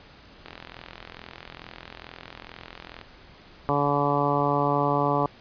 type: click train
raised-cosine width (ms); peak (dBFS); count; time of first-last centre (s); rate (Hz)
0.3; -23; 109; 0.46-3.013; 42.3
type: harmonic tone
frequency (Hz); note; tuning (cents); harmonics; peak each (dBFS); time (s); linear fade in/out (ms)
143.6; D3; -39; 1 / 2 / 3 / 4 / 5 / 6 / 7 / 8; -29 / -29 / -29 / -29 / -29 / -29 / -29 / -29; 3.69-5.26; 0
effects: pink hiss -50 dBFS RMS until 5.4 s + resampled to 11025 Hz